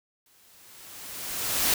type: noise with exponential growth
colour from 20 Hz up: white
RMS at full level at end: -22 dBFS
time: 0.26-1.74 s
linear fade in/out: 2 ms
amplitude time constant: 320 ms
effects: none